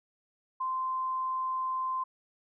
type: tone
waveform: sine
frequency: 1039 Hz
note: C6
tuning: 12 cents flat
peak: -29 dBFS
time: 0.6-2.04 s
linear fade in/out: 10 ms
effects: none